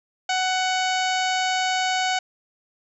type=harmonic tone; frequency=745 Hz; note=F#5; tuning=12 cents sharp; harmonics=1 / 2 / 3 / 4 / 5 / 6 / 7 / 8 / 9 / 10; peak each=-23 / -28 / -30 / -30 / -34 / -34 / -39 / -39 / -36 / -42 dBFS; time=0.29-2.19 s; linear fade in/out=5 ms; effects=none